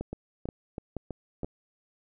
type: two click trains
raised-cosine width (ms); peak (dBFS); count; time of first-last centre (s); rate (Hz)
2; -20 / -22; 4 / 5; 0.01-1.445 / 0.13-1.433; 2.09 / 3.07
effects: none